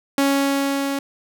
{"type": "tone with level ramp", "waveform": "sawtooth", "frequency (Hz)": 277.2, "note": "C#4", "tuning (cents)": 0, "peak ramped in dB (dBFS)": [-11, -18], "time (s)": [0.18, 0.99], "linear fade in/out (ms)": 2, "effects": []}